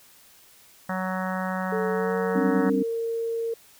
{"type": "harmonic tone", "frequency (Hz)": 186.4, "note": "F#3", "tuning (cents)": 13, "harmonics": [1, 3, 4, 5, 6, 7, 8, 9, 10], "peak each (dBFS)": [-29, -34, -35, -36, -37, -37, -38, -39, -39], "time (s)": [0.89, 2.7], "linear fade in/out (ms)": 5}
{"type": "tone with pitch glide", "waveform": "sine", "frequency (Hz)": [440, 458.7], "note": ["A4", "A#4"], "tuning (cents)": [0, -28], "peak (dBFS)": -25, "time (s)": [1.72, 3.54], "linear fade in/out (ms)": 5, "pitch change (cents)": 72, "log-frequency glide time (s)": [1.91, 2.14]}
{"type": "chord", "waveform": "sine", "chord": "G suspended fourth", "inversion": "none", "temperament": "equal with one note detuned", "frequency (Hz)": [196, 265.9, 293.7], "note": ["G3", "C4", "D4"], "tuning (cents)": [0, 28, 0], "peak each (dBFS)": [-27, -24, -27], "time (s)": [2.35, 2.83], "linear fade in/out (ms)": 10}
{"effects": ["white hiss -54 dBFS RMS until 3.79 s"]}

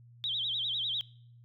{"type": "tone with vibrato", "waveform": "sine", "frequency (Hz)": 3470, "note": "A7", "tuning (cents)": -25, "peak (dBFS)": -30, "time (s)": [0.24, 1.01], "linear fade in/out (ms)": 0, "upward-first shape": "sine", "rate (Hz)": 10, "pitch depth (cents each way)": 200, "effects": ["noise-tail reverb RT60 0.6 s tail -22 dB re dry", "added 119 Hz sine -53 dBFS peak until 1.44 s"]}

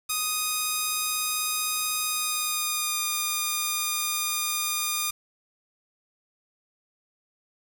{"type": "tone with pitch glide", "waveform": "5% pulse", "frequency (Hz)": [1244.5, 1214.7], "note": ["D#6", "D#6"], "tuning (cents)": [0, -42], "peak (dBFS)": -14, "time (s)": [0.09, 5.11], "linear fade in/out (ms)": 10, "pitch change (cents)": -42, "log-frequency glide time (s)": [2.02, 3.08], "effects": ["7-bit"]}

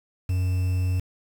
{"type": "tone with quantisation", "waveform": "triangle", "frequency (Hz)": 91.8, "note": "F#2", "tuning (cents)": -13, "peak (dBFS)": -19, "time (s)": [0.29, 1], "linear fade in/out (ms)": 5, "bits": 7, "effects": []}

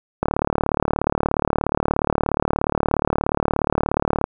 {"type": "click train", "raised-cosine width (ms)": 1, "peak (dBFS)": -4, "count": 149, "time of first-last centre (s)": [0.23, 4.241], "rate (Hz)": 36.9, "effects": []}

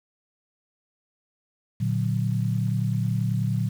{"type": "chord", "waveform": "sine", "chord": "Bb augmented", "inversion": "none", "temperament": "equal", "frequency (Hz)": [116.54, 146.83, 185], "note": ["Bb2", "D3", "F#3"], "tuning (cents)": [0, 0, 0], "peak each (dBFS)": [-24, -28, -28], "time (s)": [1.8, 3.69], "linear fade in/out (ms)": 10, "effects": ["8-bit"]}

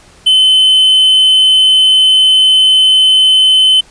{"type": "tone", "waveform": "triangle", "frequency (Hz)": 3052, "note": "G7", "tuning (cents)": -47, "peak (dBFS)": -3, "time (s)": [0.26, 3.81], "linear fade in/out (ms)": 10, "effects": ["pink hiss -42 dBFS RMS until 3.9 s", "resampled to 22050 Hz"]}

